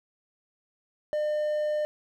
triangle tone, 603 Hz, D5, 46 cents sharp, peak -23 dBFS, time 1.13-1.85 s, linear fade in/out 0 ms, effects none

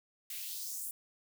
blue noise with high-pass filter sweep, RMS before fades -41 dBFS, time 0.3-0.91 s, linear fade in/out 2 ms, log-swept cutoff 2000 to 9700 Hz, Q 2, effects none

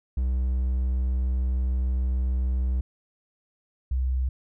triangle / sine tone pair in turn, 63.4 / 64.29 Hz, B1 / C2, +46 / -30 cents, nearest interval unison, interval 24 cents, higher second, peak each -20 / -22 dBFS, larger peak first, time 0.17-2.81 / 3.91-4.29 s, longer first, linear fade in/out 5 ms, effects none

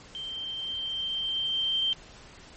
sine tone with level ramp, 3136 Hz, G7, in tune, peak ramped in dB -34 to -23 dBFS, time 0.15-1.93 s, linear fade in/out 0 ms, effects pink hiss -50 dBFS RMS until 2.56 s + MP3 32 kbps

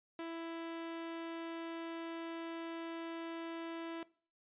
sawtooth tone, 331.3 Hz, E4, 9 cents sharp, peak -37 dBFS, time 0.19-4.03 s, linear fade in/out 2 ms, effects noise-tail reverb RT60 0.4 s tail -20 dB re dry + resampled to 8000 Hz

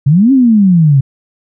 sine exponential two-way sweep, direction up then down, 130.81 to 277.2 to 130.81 Hz, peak -4 dBFS, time 0.06-1.01 s, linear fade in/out 10 ms, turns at 0.32 s, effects none

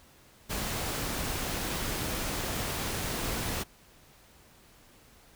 pink noise, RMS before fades -33 dBFS, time 0.49-3.64 s, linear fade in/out 20 ms, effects pink hiss -58 dBFS RMS until 5.35 s

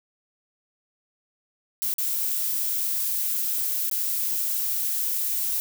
violet noise with dropouts, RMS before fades -26 dBFS, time 1.82-5.6 s, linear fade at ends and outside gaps 0 ms, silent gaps 1.94-1.983 / 3.897-3.913 s, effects none

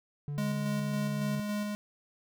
triangle tone, 145.2 Hz, D3, 19 cents flat, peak -31 dBFS, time 0.28-1.4 s, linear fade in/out 0 ms
square tone with tremolo, 207.7 Hz, G#3, in tune, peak -31 dBFS, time 0.38-1.75 s, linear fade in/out 0 ms, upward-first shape square, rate 3.6 Hz, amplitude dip 25%
effects none

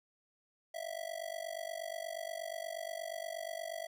square tone with amplitude modulation, 658 Hz, E5, 3 cents flat, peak -36 dBFS, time 0.74-3.87 s, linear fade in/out 10 ms, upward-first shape sine, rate 48.4 Hz, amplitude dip 95%, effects none

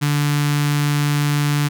sawtooth tone with notch filter, 146 Hz, D3, 10 cents flat, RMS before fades -18 dBFS, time 0.01-1.69 s, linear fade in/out 20 ms, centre 540 Hz, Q 0.61, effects none

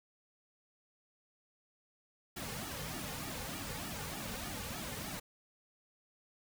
pink noise with flanger, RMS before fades -42 dBFS, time 2.36-5.2 s, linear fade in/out 10 ms, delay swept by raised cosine 1.9 to 3.1 ms, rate 3.3 Hz, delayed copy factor -0.8, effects none

